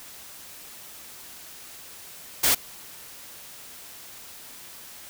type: noise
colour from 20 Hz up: white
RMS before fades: -20 dBFS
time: 2.43-2.55 s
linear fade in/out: 10 ms
effects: white hiss -44 dBFS RMS until 5.09 s